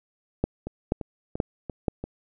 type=two click trains; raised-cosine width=2 ms; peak=-19 / -9 dBFS; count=5 / 4; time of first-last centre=0.67-2.04 / 0.44-1.882 s; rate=2.92 / 2.08 Hz; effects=none